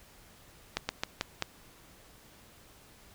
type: slowing click train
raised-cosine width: 0.2 ms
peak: -12 dBFS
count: 5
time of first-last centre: 0.77-1.423 s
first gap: 120 ms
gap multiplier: 1.21
effects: pink hiss -57 dBFS RMS until 3.14 s